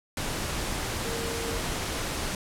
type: tone in noise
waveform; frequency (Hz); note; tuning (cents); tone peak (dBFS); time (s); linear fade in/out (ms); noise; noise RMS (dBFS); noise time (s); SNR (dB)
sine; 461.4; A#4; -18; -34; 1.05-1.58; 2; pink; -31; 0.17-2.35; -6
effects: low-pass 11000 Hz 12 dB/octave